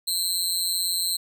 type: tone with amplitude modulation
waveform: 20% pulse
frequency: 4116 Hz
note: C8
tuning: 29 cents flat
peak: -13 dBFS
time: 0.07-1.17 s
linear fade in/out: 10 ms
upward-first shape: sine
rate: 178 Hz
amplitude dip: 100%
effects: none